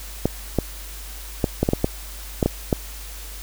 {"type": "clicks", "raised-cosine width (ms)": 2, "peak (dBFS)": -4, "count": 10, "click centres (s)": [0.256, 0.587, 1.442, 1.63, 1.689, 1.734, 1.844, 2.428, 2.46, 2.728], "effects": ["added 50 Hz sine -35 dBFS peak until 3.42 s", "white hiss -39 dBFS RMS until 3.42 s"]}